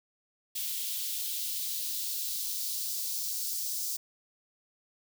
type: noise with high-pass filter sweep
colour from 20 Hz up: blue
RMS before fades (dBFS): -34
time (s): 0.55-3.97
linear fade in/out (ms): 10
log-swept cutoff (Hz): 3100 to 5200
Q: 1.9
effects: none